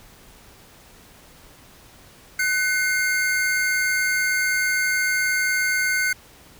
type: tone pair together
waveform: square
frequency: 1504.4 / 2124 Hz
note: F#6 / C7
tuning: +28 / +25 cents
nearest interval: tritone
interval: 597 cents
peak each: -23 / -23 dBFS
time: 2.39-6.13 s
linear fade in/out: 5 ms
effects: pink hiss -49 dBFS RMS until 6.59 s